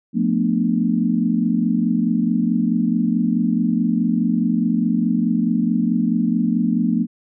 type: chord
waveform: sine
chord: B half-diminished seventh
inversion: second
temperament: just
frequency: 177.8 / 222.2 / 246.9 / 296.3 Hz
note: F3 / A3 / B3 / D4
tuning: +31 / +17 / 0 / +15 cents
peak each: -22 / -19 / -21 / -25 dBFS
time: 0.13-7.07 s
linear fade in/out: 50 ms
effects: none